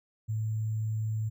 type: tone with sample-and-hold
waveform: sine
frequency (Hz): 109.4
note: A2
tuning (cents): -9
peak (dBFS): -28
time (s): 0.28-1.3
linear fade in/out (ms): 20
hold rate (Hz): 7350
effects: none